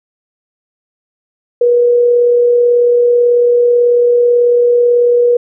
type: tone with amplitude modulation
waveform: sine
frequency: 482.2 Hz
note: B4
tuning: 41 cents flat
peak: -5 dBFS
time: 1.61-5.37 s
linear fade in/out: 5 ms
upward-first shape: sine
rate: 38.2 Hz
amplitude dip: 25%
effects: none